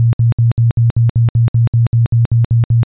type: tone bursts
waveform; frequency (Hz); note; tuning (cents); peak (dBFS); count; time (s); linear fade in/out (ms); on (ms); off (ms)
sine; 116.54; A#2; 0; -7; 15; 0-2.832; 0; 130; 63
effects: resampled to 8000 Hz